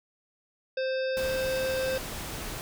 harmonic tone, 523.3 Hz, C5, in tune, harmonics 1 / 3 / 5 / 7 / 9 / 10, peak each -27 / -37 / -41 / -44 / -46 / -47 dBFS, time 0.77-1.98 s, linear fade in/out 5 ms
pink noise, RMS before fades -37 dBFS, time 1.17-2.61 s, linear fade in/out 0 ms
effects none

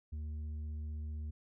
sine tone with tanh clipping, 76.3 Hz, D#2, 33 cents flat, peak -39 dBFS, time 0.12-1.31 s, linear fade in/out 10 ms, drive 5 dB, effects none

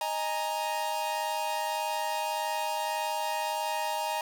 45% pulse chord, D# suspended fourth, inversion none, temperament equal, 622.3 / 830.6 / 932.3 Hz, D#5 / G#5 / A#5, 0 / 0 / 0 cents, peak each -36 / -34 / -32 dBFS, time 0.01-4.21 s, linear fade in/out 2 ms, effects none

